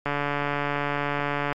click train, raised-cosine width 0.5 ms, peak -11 dBFS, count 212, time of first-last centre 0.06-1.525 s, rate 144 Hz, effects MP3 96 kbps

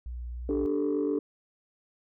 sine tone with vibrato, 60.3 Hz, B1, 41 cents flat, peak -34 dBFS, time 0.06-0.66 s, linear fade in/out 0 ms, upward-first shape triangle, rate 3.4 Hz, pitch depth 15 cents each way
sine chord, D suspended fourth, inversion none, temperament equal, 293.7 / 392 / 440 Hz, D4 / G4 / A4, 0 / 0 / 0 cents, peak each -27 / -30 / -29 dBFS, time 0.49-1.19 s, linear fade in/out 2 ms
effects tanh soft clip ceiling -20 dBFS

